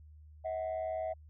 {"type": "tone pair together", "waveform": "sine", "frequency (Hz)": [640.3, 740], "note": ["D#5", "F#5"], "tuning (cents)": [49, 0], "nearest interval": "minor third", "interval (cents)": 251, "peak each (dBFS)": [-33, -37], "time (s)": [0.44, 1.14], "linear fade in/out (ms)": 20, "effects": ["tanh soft clip ceiling -30 dBFS", "added 76 Hz sine -52 dBFS peak until 1.29 s"]}